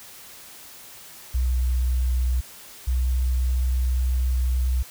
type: tone pair in turn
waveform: sine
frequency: 62.5 / 63.01 Hz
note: B1 / B1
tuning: +21 / +35 cents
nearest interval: unison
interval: 14 cents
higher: second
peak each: -19 dBFS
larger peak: neither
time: 1.34-2.41 / 2.87-4.83 s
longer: second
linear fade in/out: 10 ms
effects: white hiss -44 dBFS RMS until 4.9 s